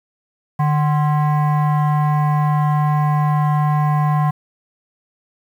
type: tone with frequency modulation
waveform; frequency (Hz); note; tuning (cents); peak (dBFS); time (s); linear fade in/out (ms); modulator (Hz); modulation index
sine; 150.2; D3; +39; -12; 0.59-4.31; 10; 900; 0.69
effects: tanh soft clip ceiling -10 dBFS + 8-bit